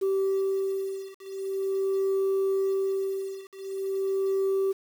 sine beating tone pair, 387.2 / 387.63 Hz, G4 / G4, -21 / -19 cents, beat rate 0.43 Hz, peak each -26 dBFS, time 0.01-4.73 s, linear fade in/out 20 ms, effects tanh soft clip ceiling -21 dBFS + 8-bit

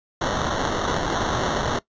blue noise with sample-and-hold, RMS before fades -24 dBFS, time 0.21-1.79 s, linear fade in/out 5 ms, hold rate 2450 Hz, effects noise-tail reverb RT60 0.1 s tail -19 dB re dry + resampled to 16000 Hz

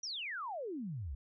sine exponential sweep, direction down, 5990 to 60.2 Hz, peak -38 dBFS, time 0.03-1.15 s, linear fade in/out 5 ms, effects none

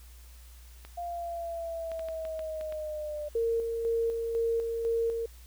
clicks, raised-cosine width 0.3 ms, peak -30 dBFS, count 8, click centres 0.85 / 1.917 / 1.994 / 2.086 / 2.252 / 2.393 / 2.611 / 2.724 s
sine linear sweep, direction down, 698.5 to 594 Hz, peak -33 dBFS, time 0.97-3.29 s, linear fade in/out 10 ms
sine tone with tremolo, 459.8 Hz, A#4, 24 cents flat, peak -25 dBFS, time 3.35-5.26 s, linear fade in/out 5 ms, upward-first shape square, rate 2 Hz, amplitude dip 40%
effects added 60 Hz sine -48 dBFS peak until 5.46 s + white hiss -58 dBFS RMS until 5.46 s

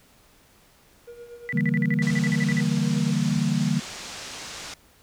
triangle tone with tremolo, 475.7 Hz, A#4, 35 cents sharp, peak -35 dBFS, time 1.07-3.12 s, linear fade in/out 10 ms, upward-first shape triangle, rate 8.5 Hz, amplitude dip 70%
sine tone bursts, 1975.5 Hz, B6, in tune, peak -26 dBFS, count 14, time 1.49-2.604 s, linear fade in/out 0 ms, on 35 ms, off 48 ms
sine chord, E half-diminished seventh, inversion third, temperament equal with one note detuned, 144.73 / 164.81 / 196 / 233.1 Hz, D3 / E3 / G3 / Bb3, -25 / 0 / 0 / 0 cents, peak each -26 dBFS, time 1.53-3.8 s, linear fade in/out 10 ms
white low-pass noise, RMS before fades -38 dBFS, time 2.02-4.74 s, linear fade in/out 2 ms, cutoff 6900 Hz, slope 24 dB/octave
effects pink hiss -57 dBFS RMS until 5.02 s

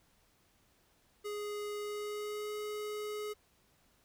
square tone with pitch glide, 415.3 to 420.9 Hz, G#4 to G#4, 0 to +23 cents, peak -38 dBFS, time 1.24-3.34 s, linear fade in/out 20 ms, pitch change +23 cents, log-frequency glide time 1.8-2.54 s, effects pink hiss -70 dBFS RMS until 4.04 s

